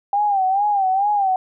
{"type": "tone with vibrato", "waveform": "sine", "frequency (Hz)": 791, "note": "G5", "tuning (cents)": 15, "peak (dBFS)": -15, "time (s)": [0.13, 1.36], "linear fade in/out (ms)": 2, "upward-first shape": "sine", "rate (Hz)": 2.3, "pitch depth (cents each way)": 97, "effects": []}